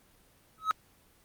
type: tone with exponential growth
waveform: triangle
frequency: 1282 Hz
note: E6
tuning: 49 cents flat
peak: -18 dBFS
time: 0.58-0.71 s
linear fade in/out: 0 ms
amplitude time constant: 28 ms
effects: pink hiss -63 dBFS RMS until 1.24 s + Opus 24 kbps